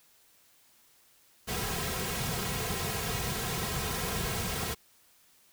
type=noise with comb filter; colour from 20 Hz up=pink; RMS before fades=-33 dBFS; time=1.47-4.75 s; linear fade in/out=20 ms; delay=3.4 ms; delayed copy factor=-0.75; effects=white hiss -63 dBFS RMS until 5.52 s